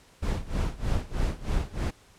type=noise with tremolo; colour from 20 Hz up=brown; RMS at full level=-25 dBFS; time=0.22-1.91 s; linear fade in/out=10 ms; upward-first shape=sine; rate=3.2 Hz; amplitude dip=90%; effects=pink hiss -57 dBFS RMS until 2.18 s + low-pass 10000 Hz 12 dB/octave